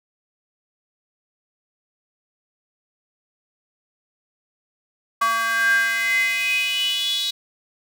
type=tone with high-pass filter sweep; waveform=square; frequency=227.5 Hz; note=A#3; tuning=42 cents flat; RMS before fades=-21 dBFS; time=5.21-7.31 s; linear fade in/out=10 ms; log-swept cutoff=1200 to 3800 Hz; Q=9.4; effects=none

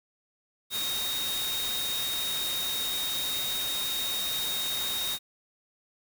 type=tone in noise; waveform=sine; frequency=3729 Hz; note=A#7; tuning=in tune; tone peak=-30 dBFS; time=0.7-5.19 s; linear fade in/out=50 ms; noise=white; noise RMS=-34 dBFS; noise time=0.7-5.19 s; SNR=+1 dB; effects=none

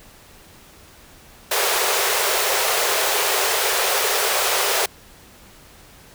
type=high-pass noise; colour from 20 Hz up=pink; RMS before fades=-20 dBFS; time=1.51-4.86 s; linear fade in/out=5 ms; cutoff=380 Hz; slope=96 dB/octave; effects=pink hiss -47 dBFS RMS until 6.14 s

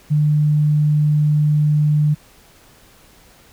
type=tone; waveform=sine; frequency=150 Hz; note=D3; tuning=37 cents sharp; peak=-12 dBFS; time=0.1-2.15 s; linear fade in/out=20 ms; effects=pink hiss -49 dBFS RMS until 3.52 s

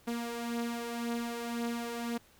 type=beating tone pair; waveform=sawtooth; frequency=233.7 / 235.6 Hz; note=A#3 / A#3; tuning=+5 / +19 cents; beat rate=1.9 Hz; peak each=-36 / -31 dBFS; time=0.07-2.18 s; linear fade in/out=10 ms; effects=pink hiss -62 dBFS RMS until 2.39 s

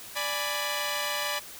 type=chord; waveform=10% pulse; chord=G# diminished; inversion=second; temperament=equal; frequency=587.3 / 830.6 / 987.8 Hz; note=D5 / G#5 / B5; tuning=0 / 0 / 0 cents; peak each=-23 / -27 / -25 dBFS; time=0.15-1.4 s; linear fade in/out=20 ms; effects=white hiss -44 dBFS RMS until 1.59 s

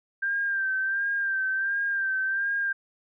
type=tone with vibrato; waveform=sine; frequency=1581 Hz; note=G6; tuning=14 cents sharp; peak=-24 dBFS; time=0.22-2.73 s; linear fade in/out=10 ms; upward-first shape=sine; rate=1.4 Hz; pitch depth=43 cents each way; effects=none

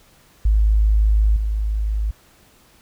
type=tone with level steps; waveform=sine; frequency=52.9 Hz; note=G#1; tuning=33 cents sharp; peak=-12 / -18 dBFS; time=0.45-2.11 s; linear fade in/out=5 ms; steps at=1.36 s; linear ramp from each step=5 ms; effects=pink hiss -53 dBFS RMS until 2.81 s

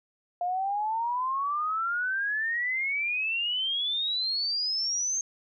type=exponential sweep; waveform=sine; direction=up; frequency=698.5 to 6430 Hz; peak=-26 dBFS; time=0.41-5.21 s; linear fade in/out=2 ms; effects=none

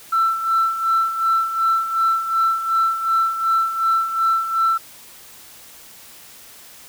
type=tone with tremolo; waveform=sine; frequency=1336 Hz; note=E6; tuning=23 cents sharp; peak=-12 dBFS; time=0.12-4.78 s; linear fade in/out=10 ms; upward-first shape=sine; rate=2.7 Hz; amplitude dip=70%; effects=tanh soft clip ceiling -11 dBFS + white hiss -43 dBFS RMS until 6.88 s

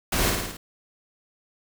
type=noise with echo; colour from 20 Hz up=pink; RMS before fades=-24 dBFS; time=0.12-0.3 s; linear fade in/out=5 ms; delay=54 ms; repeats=5; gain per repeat=-3 dB; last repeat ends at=0.57 s; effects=none

